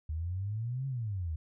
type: exponential two-way sweep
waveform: sine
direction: up then down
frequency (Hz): 75.4 to 137.8 to 75.4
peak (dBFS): -32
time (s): 0.09-1.36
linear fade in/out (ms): 5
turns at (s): 0.87
effects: none